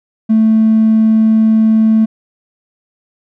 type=tone; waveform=triangle; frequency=220.4 Hz; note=A3; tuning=3 cents sharp; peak=-3 dBFS; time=0.29-2.06 s; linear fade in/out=20 ms; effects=tanh soft clip ceiling -3 dBFS